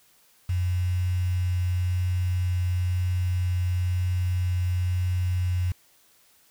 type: tone with quantisation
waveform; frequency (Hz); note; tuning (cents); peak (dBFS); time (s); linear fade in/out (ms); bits
sine; 90.1; F#2; -45; -22; 0.49-5.72; 5; 7
effects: white hiss -60 dBFS RMS until 6.5 s